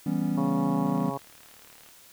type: chord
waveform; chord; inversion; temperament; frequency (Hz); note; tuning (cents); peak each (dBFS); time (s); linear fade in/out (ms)
triangle; C# half-diminished seventh; first; equal; 164.81 / 196 / 246.9 / 277.2; E3 / G3 / B3 / C#4; 0 / 0 / 0 / 0; -28; 0.06-1.1; 5
type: harmonic tone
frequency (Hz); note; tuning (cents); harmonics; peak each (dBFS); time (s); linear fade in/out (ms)
138.3; C#3; -4; 1 / 2 / 3 / 4 / 5 / 6 / 7 / 8; -38 / -38 / -38 / -38 / -38 / -38 / -38 / -38; 0.37-1.18; 10
type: click train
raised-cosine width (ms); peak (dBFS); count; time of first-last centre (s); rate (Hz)
0.3; -36; 39; 0.87-1.889; 37.3
effects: white hiss -53 dBFS RMS until 2.12 s